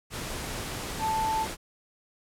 sine tone in noise, 880 Hz, A5, in tune, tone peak -25 dBFS, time 0.99-1.47 s, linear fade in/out 50 ms, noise pink, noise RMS -35 dBFS, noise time 0.1-1.57 s, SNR +7 dB, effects low-pass 12000 Hz 12 dB/octave

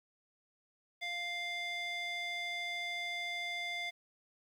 square tone with band-pass filter, 698.5 Hz, F5, in tune, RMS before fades -39 dBFS, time 1.01-3.91 s, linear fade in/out 20 ms, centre 2700 Hz, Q 4.8, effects 11-bit

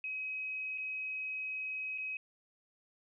sine tone with dropouts, 2539 Hz, D#7, 34 cents sharp, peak -36 dBFS, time 0.04-2.17 s, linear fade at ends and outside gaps 2 ms, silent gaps 0.777-0.781 / 1.978-1.982 s, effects none

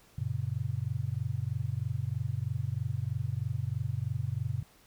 sine chord, F# major, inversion none, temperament just, 92.5 / 115.62 / 138.75 Hz, F#2 / A#2 / C#3, 0 / -14 / +2 cents, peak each -36 / -33 / -35 dBFS, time 0.18-4.63 s, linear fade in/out 5 ms, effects pink hiss -61 dBFS RMS until 4.86 s

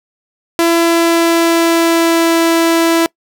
sawtooth tone with pitch glide, 336 to 331.8 Hz, E4 to E4, +33 to +11 cents, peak -5 dBFS, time 0.59-3.06 s, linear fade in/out 0 ms, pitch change -22 cents, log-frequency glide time 0.78-2.41 s, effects noise-tail reverb RT60 0.1 s tail -24 dB re dry

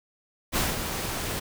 pink noise with ADSR envelope, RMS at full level -24 dBFS, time 0.52-1.4 s, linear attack 44 ms, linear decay 190 ms, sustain -7 dB, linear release 12 ms, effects none

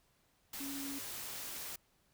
sine tone in noise, 277.2 Hz, C#4, in tune, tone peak -42 dBFS, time 0.6-0.99 s, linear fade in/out 5 ms, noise white, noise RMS -44 dBFS, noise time 0.53-1.76 s, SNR -1 dB, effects pink hiss -73 dBFS RMS until 2.13 s

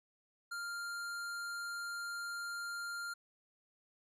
square tone, 1396.9 Hz, F6, in tune, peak -40 dBFS, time 0.51-3.14 s, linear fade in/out 10 ms, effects low-pass 12000 Hz 12 dB/octave

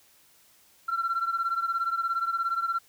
sine beating tone pair, 1354 / 1371 Hz, E6 / F6, +46 / -32 cents, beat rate 17 Hz, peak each -26 / -29 dBFS, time 0.88-2.79 s, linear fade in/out 10 ms, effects tanh soft clip ceiling -21 dBFS + white hiss -60 dBFS RMS until 2.88 s

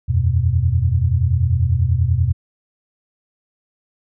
sine chord, E suspended second, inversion none, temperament just, 82.41 / 92.71 / 123.61 Hz, E2 / F#2 / B2, 0 / +4 / +2 cents, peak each -18 dBFS, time 0.08-2.33 s, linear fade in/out 20 ms, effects none

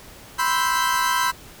40% pulse chord, C major seventh, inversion third, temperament equal, 987.8 / 1046.5 / 1318.5 / 1568 Hz, B5 / C6 / E6 / G6, 0 / 0 / 0 / 0 cents, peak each -22 / -24 / -26 / -24 dBFS, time 0.38-1.32 s, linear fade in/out 20 ms, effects pink hiss -44 dBFS RMS until 1.6 s

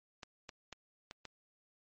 clicks, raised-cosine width 0.2 ms, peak -28 dBFS, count 5, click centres 0.232 / 0.492 / 0.727 / 1.111 / 1.253 s, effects MP3 32 kbps

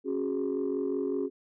sine chord, C# suspended fourth, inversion none, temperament equal with one note detuned, 274 / 370 / 415.3 Hz, C#4 / F#4 / G#4, -20 / 0 / 0 cents, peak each -31 dBFS, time 0.04-1.3 s, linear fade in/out 50 ms, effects tanh soft clip ceiling -22 dBFS

